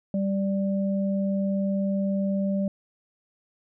sine tone pair together, 196.15 / 587.3 Hz, G3 / D5, +1 / 0 cents, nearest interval octave + perfect fifth, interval 1899 cents, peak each -23 / -31 dBFS, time 0.14-2.68 s, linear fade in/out 2 ms, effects none

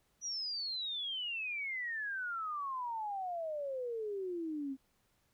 sine exponential sweep, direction down, 5910 to 261.6 Hz, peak -36 dBFS, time 0.21-4.77 s, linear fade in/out 50 ms, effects pink hiss -75 dBFS RMS until 5.33 s

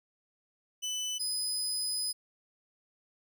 25% pulse tone pair in turn, 3000 / 5006 Hz, F#7 / D#8, +23 / +10 cents, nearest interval major sixth, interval 887 cents, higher second, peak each -29 / -26 dBFS, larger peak second, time 0.82-1.19 / 1.19-2.13 s, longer second, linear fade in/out 20 ms, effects none

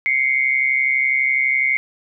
sine tone pair together, 2093 / 2225 Hz, C7 / C#7, 0 / +6 cents, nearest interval minor second, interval 106 cents, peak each -17 / -19 dBFS, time 0.06-1.77 s, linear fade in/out 0 ms, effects none

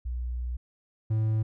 sine / triangle tone pair in turn, 60.9 / 109.58 Hz, B1 / A2, -24 / -7 cents, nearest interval minor seventh, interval 1017 cents, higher second, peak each -29 / -21 dBFS, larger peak second, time 0.05-0.57 / 1.1-1.43 s, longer first, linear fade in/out 10 ms, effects none

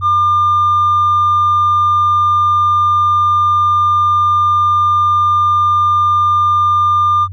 triangle tone with tanh clipping, 1200 Hz, D6, 37 cents sharp, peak -9 dBFS, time 0.01-7.28 s, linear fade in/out 50 ms, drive 5 dB, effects added 94 Hz sine -24 dBFS peak until 7.32 s

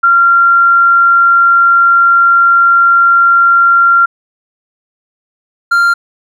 sine / triangle tone pair in turn, 1380 / 1389.6 Hz, F6 / F6, -21 / -9 cents, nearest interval unison, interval 12 cents, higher second, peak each -4 / -4 dBFS, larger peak neither, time 0.03-4.06 / 5.71-5.94 s, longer first, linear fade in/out 10 ms, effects none

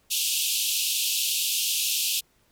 pink band-pass noise, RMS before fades -26 dBFS, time 0.1-2.21 s, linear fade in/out 20 ms, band 2600 to 16000 Hz, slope 96 dB/octave, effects pink hiss -65 dBFS RMS until 2.51 s

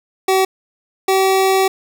25% pulse tone pair in turn, 380.2 / 382.8 Hz, F#4 / G4, +47 / -41 cents, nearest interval unison, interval 12 cents, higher second, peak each -8 dBFS, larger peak neither, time 0.28-0.45 / 1.08-1.68 s, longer second, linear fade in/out 5 ms, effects none

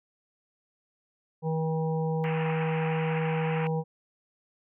harmonic tone, 160 Hz, D#3, 49 cents sharp, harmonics 1 / 3 / 5 / 6, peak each -27 / -31 / -37 / -42 dBFS, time 1.42-3.84 s, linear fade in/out 50 ms
white band-pass noise, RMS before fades -38 dBFS, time 2.24-3.67 s, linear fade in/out 0 ms, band 700 to 2800 Hz, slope 96 dB/octave
effects none

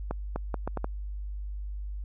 accelerating click train, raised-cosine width 1 ms, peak -17 dBFS, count 6, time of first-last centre 0.11-0.844 s, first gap 250 ms, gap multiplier 0.73, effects added 50 Hz sine -33 dBFS peak until 2.04 s

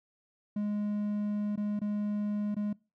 triangle tone with dropouts, 207.7 Hz, G#3, in tune, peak -27 dBFS, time 0.56-2.73 s, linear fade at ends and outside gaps 5 ms, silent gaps 1.559-1.575 / 1.793-1.815 / 2.546-2.565 s, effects noise-tail reverb RT60 0.3 s tail -23 dB re dry

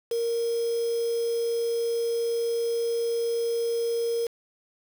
sine tone with quantisation, 465.7 Hz, A#4, 2 cents flat, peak -24 dBFS, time 0.11-4.27 s, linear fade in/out 5 ms, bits 6, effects none

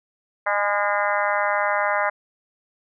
harmonic tone with a mistuned harmonic, 203.6 Hz, G#3, 34 cents flat, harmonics 3 / 4 / 5 / 6 / 7 / 8 / 9 / 10, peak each -25 / -26 / -27 / -28 / -28 / -29 / -30 / -30 dBFS, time 0.46-2.1 s, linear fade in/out 10 ms, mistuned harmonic 4, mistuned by +24 cents, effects none

